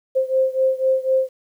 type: beating tone pair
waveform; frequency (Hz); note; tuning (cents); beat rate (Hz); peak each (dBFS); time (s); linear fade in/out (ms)
sine; 523.3 / 527.3; C5 / C5; 0 / +13; 4; -18 / -20; 0.15-1.29; 20
effects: 9-bit